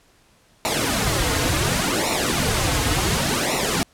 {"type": "noise with flanger", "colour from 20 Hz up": "pink", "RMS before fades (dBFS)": -21, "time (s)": [0.65, 3.83], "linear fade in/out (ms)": 0, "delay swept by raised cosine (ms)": [0.62, 5.22], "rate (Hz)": 0.69, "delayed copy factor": -0.8, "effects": ["pink hiss -57 dBFS RMS until 3.93 s", "low-pass 11000 Hz 12 dB/octave"]}